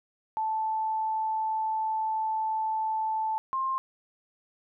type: tone pair in turn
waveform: sine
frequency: 877 / 1059.1 Hz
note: A5 / C6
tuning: -6 / +21 cents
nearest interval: minor third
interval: 327 cents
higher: second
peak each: -26 dBFS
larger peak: neither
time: 0.37-3.38 / 3.53-3.78 s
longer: first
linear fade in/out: 0 ms
effects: none